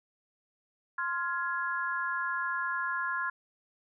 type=chord; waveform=sine; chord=F minor; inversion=second; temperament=just; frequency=1047.7 / 1396.9 / 1676.3 Hz; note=C6 / F6 / Ab6; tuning=+2 / 0 / +16 cents; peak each=-34 dBFS; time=0.98-3.3 s; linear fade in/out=5 ms; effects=none